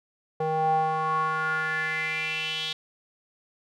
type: tone with band-pass filter sweep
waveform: square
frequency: 157.6 Hz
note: D#3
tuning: 23 cents sharp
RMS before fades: -27 dBFS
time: 0.4-2.73 s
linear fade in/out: 5 ms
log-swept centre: 620 to 3500 Hz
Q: 5.8
effects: none